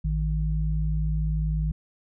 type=tone pair together; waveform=sine; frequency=54.93 / 155.56 Hz; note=A1 / D#3; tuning=-2 / 0 cents; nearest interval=octave + tritone; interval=1802 cents; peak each=-24 / -27 dBFS; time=0.04-1.72 s; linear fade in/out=10 ms; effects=none